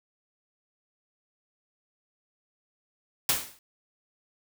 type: noise with exponential decay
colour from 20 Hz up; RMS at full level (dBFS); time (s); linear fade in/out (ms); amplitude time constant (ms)
white; -21; 3.29-3.59; 2; 64
effects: none